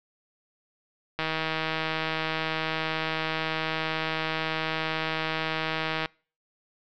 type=click train; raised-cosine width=0.3 ms; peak=-12 dBFS; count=775; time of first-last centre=1.19-6.058 s; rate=159 Hz; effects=noise-tail reverb RT60 0.4 s tail -26 dB re dry + low-pass 5000 Hz 12 dB/octave